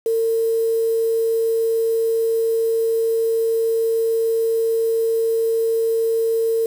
sine tone with quantisation, 453.4 Hz, A#4, 48 cents flat, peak -16 dBFS, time 0.06-6.66 s, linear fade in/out 2 ms, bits 6, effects none

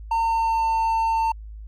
triangle tone with pitch glide, 910 to 900.6 Hz, A#5 to A5, -42 to +40 cents, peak -17 dBFS, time 0.11-1.32 s, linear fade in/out 5 ms, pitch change -18 cents, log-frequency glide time 0.23-0.64 s, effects added 53 Hz sine -35 dBFS peak until 1.67 s

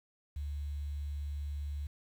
sine tone with quantisation, 72.5 Hz, D2, 22 cents flat, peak -35 dBFS, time 0.36-1.87 s, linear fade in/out 5 ms, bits 10, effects none

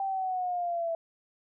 sine linear sweep, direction down, 785 to 659.3 Hz, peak -28 dBFS, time 0-0.95 s, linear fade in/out 2 ms, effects none

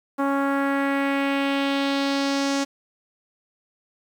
sawtooth tone with low-pass filter sweep, 277.2 Hz, C#4, in tune, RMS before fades -23 dBFS, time 0.18-2.65 s, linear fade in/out 20 ms, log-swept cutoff 1200 to 6500 Hz, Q 2.1, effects 8-bit

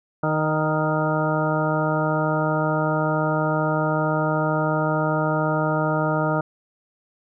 harmonic tone with a mistuned harmonic, 155.56 Hz, D#3, in tune, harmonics 1 / 2 / 3 / 4 / 5 / 6 / 8 / 9, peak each -24 / -27 / -30 / -25 / -31 / -29 / -29 / -30 dBFS, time 0.23-6.41 s, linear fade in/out 5 ms, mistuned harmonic 4, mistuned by -15 cents, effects none

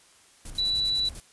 blue noise with tremolo, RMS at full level -41 dBFS, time 0.45-1.22 s, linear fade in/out 5 ms, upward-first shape square, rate 10 Hz, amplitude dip 80%
brown noise, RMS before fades -42 dBFS, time 0.45-1.2 s, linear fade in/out 2 ms
sine tone, 3951 Hz, B7, in tune, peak -23 dBFS, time 0.58-1.09 s, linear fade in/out 5 ms
effects white hiss -57 dBFS RMS until 1.32 s + resampled to 24000 Hz

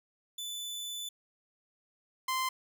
sawtooth tone pair in turn, 3496 / 1039.4 Hz, A7 / C6, -12 / -12 cents, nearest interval octave + major sixth, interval 2100 cents, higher first, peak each -34 / -26 dBFS, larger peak second, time 0.38-1.09 / 2.28-2.49 s, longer first, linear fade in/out 5 ms, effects none

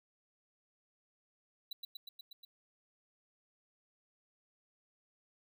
square tone with echo, 3951 Hz, B7, in tune, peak -40 dBFS, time 1.71-1.73 s, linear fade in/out 5 ms, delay 120 ms, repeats 6, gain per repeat -2 dB, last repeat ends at 2.45 s, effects none

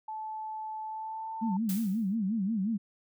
sine tone with pitch glide, 870 to 889.8 Hz, A5 to A5, -20 to +19 cents, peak -35 dBFS, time 0.08-1.57 s, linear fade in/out 5 ms, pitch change +39 cents, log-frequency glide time 0.84-1.33 s
sine tone with vibrato, 207.7 Hz, G#3, in tune, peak -27 dBFS, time 1.41-2.78 s, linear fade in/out 20 ms, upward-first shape sine, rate 5.6 Hz, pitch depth 190 cents each way
blue noise with exponential decay, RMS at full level -36 dBFS, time 1.69-2.15 s, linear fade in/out 2 ms, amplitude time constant 100 ms
effects none

